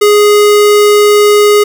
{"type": "tone", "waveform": "square", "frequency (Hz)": 415.3, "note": "G#4", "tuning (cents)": 0, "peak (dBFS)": -4, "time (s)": [0.01, 1.64], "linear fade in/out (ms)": 10, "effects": []}